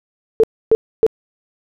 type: tone bursts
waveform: sine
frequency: 444.9 Hz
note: A4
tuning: 19 cents sharp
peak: -7 dBFS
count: 3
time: 0.4-1.065 s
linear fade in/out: 0 ms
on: 35 ms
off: 280 ms
effects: none